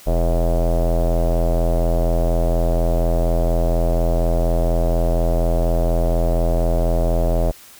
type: tone with low-pass filter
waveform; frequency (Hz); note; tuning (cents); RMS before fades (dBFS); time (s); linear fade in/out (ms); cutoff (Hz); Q
square; 42.09; E1; +37; -17; 0.06-7.52; 20; 620; 5.4
effects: white hiss -44 dBFS RMS until 7.79 s